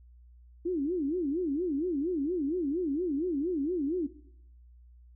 sine tone with vibrato, 318 Hz, D#4, 38 cents sharp, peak -27 dBFS, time 0.65-4.07 s, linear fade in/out 10 ms, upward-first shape sine, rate 4.3 Hz, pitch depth 270 cents each way, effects noise-tail reverb RT60 0.7 s tail -17 dB re dry + added 60 Hz sine -52 dBFS peak until 5.15 s

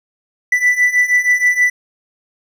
triangle beating tone pair, 1975.5 / 1981.8 Hz, B6 / B6, 0 / +5 cents, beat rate 6.3 Hz, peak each -14 / -11 dBFS, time 0.52-1.7 s, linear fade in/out 5 ms, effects none

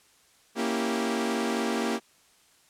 sawtooth chord, A# diminished seventh, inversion none, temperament equal with one note detuned, 233.1 / 277.2 / 328.3 / 392 Hz, A#3 / C#4 / E4 / G4, 0 / 0 / -7 / 0 cents, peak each -25 / -30 / -30 / -28 dBFS, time 0.55-2 s, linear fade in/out 50 ms, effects white hiss -61 dBFS RMS until 2.69 s + low-pass 10000 Hz 12 dB/octave

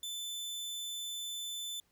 sawtooth tone, 3520 Hz, A7, in tune, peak -35 dBFS, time 0.03-1.8 s, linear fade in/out 2 ms, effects pink hiss -73 dBFS RMS until 1.91 s

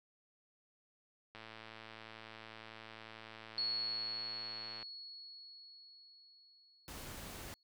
click train, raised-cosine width 0.3 ms, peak -34 dBFS, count 387, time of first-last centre 1.35-4.827 s, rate 111 Hz
sine tone with exponential decay, 4358 Hz, C#8, 30 cents flat, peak -33 dBFS, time 3.58-7.63 s, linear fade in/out 1 ms, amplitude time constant 880 ms
pink noise, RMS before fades -48 dBFS, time 6.88-7.54 s, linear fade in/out 0 ms
effects none

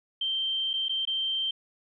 sine tone with dropouts, 3136 Hz, G7, in tune, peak -26 dBFS, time 0.21-1.51 s, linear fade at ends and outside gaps 5 ms, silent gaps 0.733-0.737 / 0.884-0.893 / 1.053-1.073 s, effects none

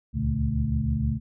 sine tone cluster, 69 / 75.4 / 117.7 / 142.8 / 218.8 Hz, C#2 / D2 / A#2 / D3 / A3, -7 / +46 / +17 / -48 / -9 cents, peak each -29 dBFS, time 0.13-1.2 s, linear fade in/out 50 ms, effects none

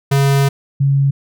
square / sine tone pair in turn, 138.59 / 138.59 Hz, C#3 / C#3, 0 / 0 cents, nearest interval unison, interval 0 cents, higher neither, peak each -11 / -10 dBFS, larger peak second, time 0.11-0.49 / 0.8-1.11 s, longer first, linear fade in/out 10 ms, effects none

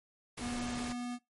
pink noise, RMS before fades -42 dBFS, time 0.37-0.93 s, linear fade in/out 10 ms
square tone with pitch glide, 242.4 to 243.9 Hz, B3 to B3, -32 to -21 cents, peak -37 dBFS, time 0.39-1.19 s, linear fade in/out 50 ms, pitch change +11 cents, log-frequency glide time 0.51-1.07 s
effects noise-tail reverb RT60 0.2 s tail -21 dB re dry + MP3 48 kbps

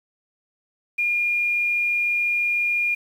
sine tone with quantisation, 2418 Hz, D7, 50 cents sharp, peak -19 dBFS, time 0.98-2.95 s, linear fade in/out 10 ms, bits 8, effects none

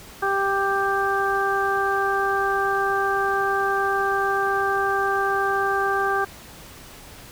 harmonic tone, 393.2 Hz, G4, 5 cents sharp, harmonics 1 / 2 / 3 / 4, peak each -25 / -25 / -25 / -25 dBFS, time 0.22-6.25 s, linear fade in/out 10 ms, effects pink hiss -43 dBFS RMS until 7.31 s

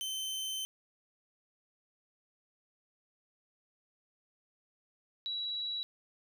sawtooth / sine tone pair in turn, 3082 / 3906 Hz, G7 / B7, -30 / -20 cents, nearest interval major third, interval 410 cents, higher second, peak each -32 / -34 dBFS, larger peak first, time 0.01-0.65 / 5.26-5.83 s, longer first, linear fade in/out 0 ms, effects none

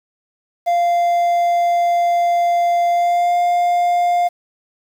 triangle tone with pitch glide, 694 to 703.3 Hz, F5 to F5, -11 to +12 cents, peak -11 dBFS, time 0.66-4.29 s, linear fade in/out 20 ms, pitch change +23 cents, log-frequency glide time 2.9-3.36 s, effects 7-bit

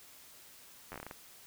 slowing click train, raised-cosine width 0.5 ms, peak -28 dBFS, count 9, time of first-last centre 0.92-1.111 s, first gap 10 ms, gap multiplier 1.24, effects white hiss -56 dBFS RMS until 1.46 s

